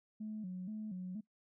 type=tone with vibrato; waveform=sine; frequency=198.5 Hz; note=G3; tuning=22 cents sharp; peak=-39 dBFS; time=0.2-1.21 s; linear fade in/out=10 ms; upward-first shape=square; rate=2.1 Hz; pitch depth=140 cents each way; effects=noise-tail reverb RT60 0.1 s tail -20 dB re dry + tanh soft clip ceiling -35 dBFS